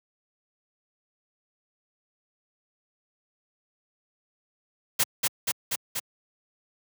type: noise with echo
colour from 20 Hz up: white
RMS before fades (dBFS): -22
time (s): 4.99-5.04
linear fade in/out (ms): 10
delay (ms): 240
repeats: 4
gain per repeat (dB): -2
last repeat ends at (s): 6
effects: high-pass 100 Hz 12 dB/octave